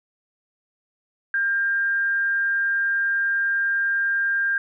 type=tone with amplitude modulation; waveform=sine; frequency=1600 Hz; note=G6; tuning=35 cents sharp; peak=-18 dBFS; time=1.34-4.58 s; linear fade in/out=2 ms; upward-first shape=sine; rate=210 Hz; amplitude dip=25%; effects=none